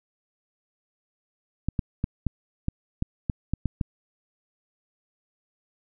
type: clicks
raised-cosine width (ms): 5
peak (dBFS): -12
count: 10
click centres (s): 1.686 / 1.792 / 2.041 / 2.267 / 2.684 / 3.024 / 3.298 / 3.536 / 3.657 / 3.812
effects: none